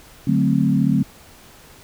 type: chord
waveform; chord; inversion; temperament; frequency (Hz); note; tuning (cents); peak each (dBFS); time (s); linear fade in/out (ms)
sine; D dominant seventh; none; equal; 146.83 / 185 / 220 / 261.6; D3 / F#3 / A3 / C4; 0 / 0 / 0 / 0; -20; 0.27-1.03; 5
effects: pink hiss -46 dBFS RMS until 1.83 s